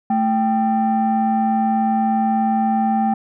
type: tone pair together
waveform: sine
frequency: 220.4 / 784 Hz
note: A3 / G5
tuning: +3 / 0 cents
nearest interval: octave + minor seventh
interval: 2197 cents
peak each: -16 dBFS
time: 0.1-3.14 s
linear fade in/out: 5 ms
effects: tanh soft clip ceiling -11 dBFS